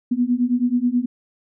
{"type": "beating tone pair", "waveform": "sine", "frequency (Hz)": [240, 249.3], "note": ["B3", "B3"], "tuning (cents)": [-49, 16], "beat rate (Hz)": 9.3, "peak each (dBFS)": [-20, -19], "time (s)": [0.11, 1.06], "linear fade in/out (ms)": 10, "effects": []}